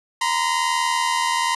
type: tone pair together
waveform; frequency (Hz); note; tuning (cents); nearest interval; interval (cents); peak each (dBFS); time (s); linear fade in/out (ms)
sawtooth; 940 / 1020.9; A#5 / C6; +14 / -43; minor second; 143; -18; 0.21-1.55; 5
effects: resampled to 24000 Hz